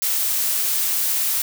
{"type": "noise", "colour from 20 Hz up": "blue", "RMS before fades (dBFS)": -21, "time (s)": [0.02, 1.42], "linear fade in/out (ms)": 2, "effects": []}